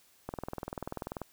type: click train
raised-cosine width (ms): 1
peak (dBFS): -22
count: 20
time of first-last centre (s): 0.29-1.217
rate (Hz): 20.5
effects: white hiss -64 dBFS RMS until 1.32 s